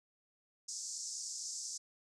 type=band-pass noise; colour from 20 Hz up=white; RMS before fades=-43 dBFS; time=0.68-1.78 s; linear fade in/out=10 ms; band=5100 to 7700 Hz; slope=48 dB/octave; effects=none